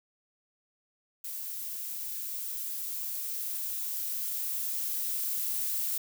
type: noise with level ramp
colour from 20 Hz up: violet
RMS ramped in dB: -38 to -31 dBFS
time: 1.24-5.98 s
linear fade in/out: 5 ms
effects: none